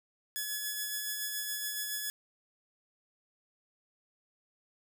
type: tone with tremolo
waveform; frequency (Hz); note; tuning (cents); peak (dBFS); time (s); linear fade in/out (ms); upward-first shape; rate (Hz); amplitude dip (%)
5% pulse; 1701; G#6; +41; -22; 0.36-2.1; 0; sine; 7.1; 30
effects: none